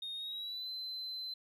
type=tone with pitch glide; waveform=sine; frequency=3702 to 4060 Hz; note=A#7 to B7; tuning=-13 to +47 cents; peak=-37 dBFS; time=0.02-1.34 s; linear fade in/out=5 ms; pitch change=+160 cents; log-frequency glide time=0.15-0.69 s; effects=tanh soft clip ceiling -37 dBFS + 13-bit